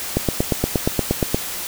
click train, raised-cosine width 2 ms, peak -3 dBFS, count 11, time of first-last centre 0.17-1.345 s, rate 8.51 Hz, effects white hiss -28 dBFS RMS until 1.67 s

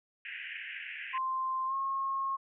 pink band-pass noise, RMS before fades -42 dBFS, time 0.25-1.18 s, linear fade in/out 2 ms, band 1600 to 2900 Hz, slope 96 dB/octave
sine tone with pitch glide, 1046.5 to 1082.2 Hz, C6 to C#6, 0 to -42 cents, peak -30 dBFS, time 1.13-2.37 s, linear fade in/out 20 ms, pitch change +58 cents, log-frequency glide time 1.67-1.74 s
effects none

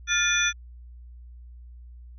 sine tone cluster, 1408 / 1754 / 2431 / 3482 / 5940 Hz, F6 / A6 / D#7 / A7 / F#8, +14 / -6 / -41 / -19 / +6 cents, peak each -27 dBFS, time 0.07-0.53 s, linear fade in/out 50 ms, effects added 60 Hz sine -42 dBFS peak until 2.18 s

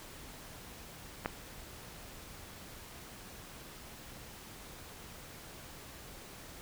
clicks, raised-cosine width 0.5 ms, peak -29 / -17 dBFS, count 2, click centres 1.249 / 1.259 s, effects pink hiss -50 dBFS RMS until 6.61 s

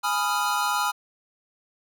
square chord, F half-diminished seventh, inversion first, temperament equal with one note detuned, 830.6 / 987.8 / 1244.5 / 1386.5 Hz, Ab5 / Cb6 / Eb6 / F6, 0 / 0 / 0 / -13 cents, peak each -29 dBFS, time 0.03-0.92 s, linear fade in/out 20 ms, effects none

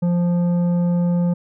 sine tone with tanh clipping, 174.61 Hz, F3, in tune, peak -17 dBFS, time 0.02-1.34 s, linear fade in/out 10 ms, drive 9 dB, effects none

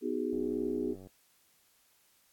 sine chord, G# minor seventh, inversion first, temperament just, 249.2 / 311.5 / 373.8 / 415.3 Hz, B3 / D#4 / F#4 / G#4, +16 / +2 / +18 / 0 cents, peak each -36 dBFS, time 0.01-0.96 s, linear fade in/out 50 ms
click train, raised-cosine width 2 ms, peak -38 dBFS, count 71, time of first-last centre 0.33-1.071 s, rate 94.5 Hz
effects white hiss -68 dBFS RMS until 2.32 s + AAC 64 kbps

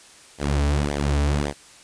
sawtooth tone with flanger, 72.1 Hz, D2, 31 cents flat, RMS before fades -22 dBFS, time 0.38-1.54 s, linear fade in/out 50 ms, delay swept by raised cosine 0.71 to 5.71 ms, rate 1.8 Hz, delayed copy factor -0.8, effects white hiss -48 dBFS RMS until 1.83 s + resampled to 22050 Hz

